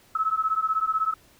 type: beating tone pair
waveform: sine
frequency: 1290 / 1306 Hz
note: E6 / E6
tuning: -38 / -17 cents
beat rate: 16 Hz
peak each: -25 dBFS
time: 0.15-1.14 s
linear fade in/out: 5 ms
effects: pink hiss -57 dBFS RMS until 1.39 s